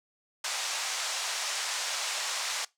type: band-pass noise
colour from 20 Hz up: white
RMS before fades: -33 dBFS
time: 0.44-2.65 s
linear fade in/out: 5 ms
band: 620 to 7500 Hz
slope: 24 dB/octave
effects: noise-tail reverb RT60 0.2 s tail -22 dB re dry